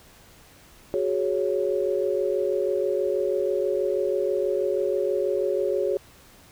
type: chord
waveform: sine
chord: F# suspended second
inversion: none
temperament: just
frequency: 370 / 416.2 / 555 Hz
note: F#4 / G#4 / C#5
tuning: 0 / +4 / +2 cents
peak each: -26 dBFS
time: 0.94-5.97 s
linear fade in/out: 0 ms
effects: pink hiss -52 dBFS RMS until 6.51 s